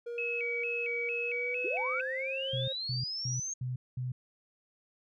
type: tone with pitch glide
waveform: triangle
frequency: 474.1 to 535.2 Hz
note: A#4 to C5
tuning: +29 to +39 cents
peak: -34 dBFS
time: 0.06-2.73 s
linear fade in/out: 10 ms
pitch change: +210 cents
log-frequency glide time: 1.2-2.33 s
type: tone with vibrato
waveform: sine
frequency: 2420 Hz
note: D#7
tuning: 49 cents flat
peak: -32 dBFS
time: 0.18-2.01 s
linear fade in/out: 2 ms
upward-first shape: square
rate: 2.2 Hz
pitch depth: 110 cents each way
type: linear sweep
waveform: sine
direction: up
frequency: 313.2 to 6490 Hz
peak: -34 dBFS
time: 1.64-3.54 s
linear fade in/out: 10 ms
type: tone bursts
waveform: sine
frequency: 126.2 Hz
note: B2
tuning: 38 cents sharp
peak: -32 dBFS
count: 5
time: 2.53-4.12 s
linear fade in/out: 5 ms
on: 150 ms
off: 210 ms
effects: none